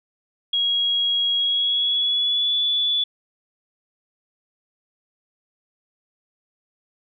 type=tone with pitch glide; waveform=sine; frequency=3300 to 3448 Hz; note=G#7 to A7; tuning=-12 to -36 cents; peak=-18 dBFS; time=0.53-3.04 s; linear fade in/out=5 ms; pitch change=+76 cents; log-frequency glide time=1.38-2.57 s; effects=none